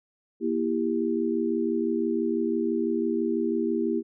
sine chord, E diminished, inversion second, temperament just, 237.3 / 329.6 / 395.6 Hz, Bb3 / E4 / G4, +31 / 0 / +16 cents, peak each -28 / -27 / -28 dBFS, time 0.4-4.03 s, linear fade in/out 50 ms, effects none

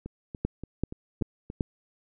two click trains, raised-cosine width 3 ms, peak -24 / -13 dBFS, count 6 / 4, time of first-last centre 0.06-1.501 / 0.45-1.608 s, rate 3.47 / 2.59 Hz, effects none

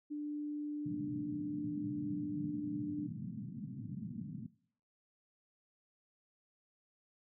sine tone, 296 Hz, D4, 14 cents sharp, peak -37 dBFS, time 0.1-3.08 s, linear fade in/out 20 ms
white band-pass noise, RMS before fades -44 dBFS, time 0.85-4.47 s, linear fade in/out 10 ms, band 110 to 240 Hz, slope 48 dB/octave
effects noise-tail reverb RT60 0.6 s tail -20 dB re dry

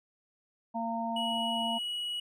harmonic tone, 229.1 Hz, A#3, 30 cents flat, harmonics 1 / 3 / 4, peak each -35 / -35 / -35 dBFS, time 0.74-1.79 s, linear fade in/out 20 ms
triangle tone, 2919 Hz, F#7, 24 cents flat, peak -31 dBFS, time 1.16-2.2 s, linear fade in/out 5 ms
effects none

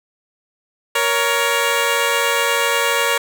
10% pulse tone pair together, 467.8 / 559.7 Hz, A#4 / C#5, +6 / +17 cents, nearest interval minor third, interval 311 cents, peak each -10 dBFS, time 0.95-3.18 s, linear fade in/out 5 ms, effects none

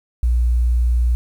sine tone, 59.9 Hz, A#1, 48 cents sharp, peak -13 dBFS, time 0.23-1.15 s, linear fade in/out 0 ms, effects 8-bit

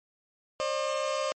30% pulse tone pair together, 536.2 / 603 Hz, C5 / D5, +42 / +46 cents, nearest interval major second, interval 204 cents, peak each -28 dBFS, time 0.6-1.32 s, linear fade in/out 0 ms, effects MP3 32 kbps

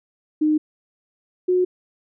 sine tone pair in turn, 306.3 / 364.1 Hz, D#4 / F#4, -27 / -28 cents, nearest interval minor third, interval 299 cents, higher second, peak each -15 dBFS, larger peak neither, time 0.41-0.58 / 1.48-1.65 s, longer neither, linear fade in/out 10 ms, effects none

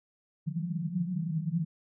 pink band-pass noise, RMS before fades -32 dBFS, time 0.46-1.65 s, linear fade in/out 10 ms, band 160 to 180 Hz, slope 96 dB/octave, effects none

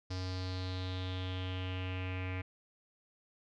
square tone with low-pass filter sweep, 92.5 Hz, F#2, in tune, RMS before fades -38 dBFS, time 0.1-2.42 s, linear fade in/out 10 ms, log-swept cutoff 5000 to 2300 Hz, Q 5.1, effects none

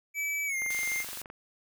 square tone with pitch glide, 2300 to 2109 Hz, D7 to C7, -37 to +13 cents, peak -30 dBFS, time 0.14-1.05 s, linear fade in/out 50 ms, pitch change -150 cents, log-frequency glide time 0.46-0.57 s
click train, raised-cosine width 0.5 ms, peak -29 dBFS, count 17, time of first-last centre 0.62-1.301 s, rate 23.5 Hz
white high-pass noise, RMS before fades -40 dBFS, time 0.7-1.22 s, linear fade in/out 5 ms, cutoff 1300 Hz, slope 12 dB/octave
effects none

